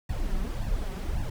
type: noise with flanger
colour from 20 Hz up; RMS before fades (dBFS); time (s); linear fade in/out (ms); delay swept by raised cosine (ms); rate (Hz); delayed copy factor
brown; -29; 0.09-1.3; 5; 1.1 to 5.4; 1.8; +1
effects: none